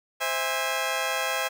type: chord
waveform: 15% pulse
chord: C augmented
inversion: none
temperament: just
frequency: 523.3 / 654.1 / 817.6 Hz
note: C5 / E5 / G#5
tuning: 0 / -14 / -27 cents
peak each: -24 dBFS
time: 0.2-1.49 s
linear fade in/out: 20 ms
effects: none